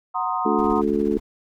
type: chord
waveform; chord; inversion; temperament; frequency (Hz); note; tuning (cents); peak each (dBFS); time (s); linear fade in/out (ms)
sine; C half-diminished seventh; second; equal; 740 / 932.3 / 1046.5 / 1244.5; Gb5 / Bb5 / C6 / Eb6; 0 / 0 / 0 / 0; -27; 0.14-0.82; 20
type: harmonic tone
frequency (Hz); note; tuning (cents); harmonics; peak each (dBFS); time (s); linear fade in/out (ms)
72.4; D2; -24; 3 / 4 / 5 / 6; -24 / -24 / -24 / -24; 0.45-1.18; 10
type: noise with tremolo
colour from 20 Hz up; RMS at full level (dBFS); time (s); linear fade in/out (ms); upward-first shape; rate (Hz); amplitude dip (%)
brown; -36; 0.58-1.2; 10; square; 17; 55
effects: none